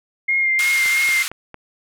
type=tone with vibrato; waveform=sine; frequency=2123 Hz; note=C7; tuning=25 cents sharp; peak=-15 dBFS; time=0.28-1.23 s; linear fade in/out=10 ms; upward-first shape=sine; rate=3 Hz; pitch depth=21 cents each way
type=band-pass noise; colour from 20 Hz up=pink; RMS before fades=-26 dBFS; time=0.59-1.28 s; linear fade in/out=0 ms; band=1400 to 13000 Hz; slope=24 dB/octave
type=click train; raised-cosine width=0.5 ms; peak=-20 dBFS; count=4; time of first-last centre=0.86-1.543 s; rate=4.39 Hz
effects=none